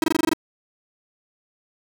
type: tone bursts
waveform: 45% pulse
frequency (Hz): 320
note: D#4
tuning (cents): +49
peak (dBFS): -16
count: 8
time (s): 0.02-0.334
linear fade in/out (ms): 2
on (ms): 20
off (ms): 22
effects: none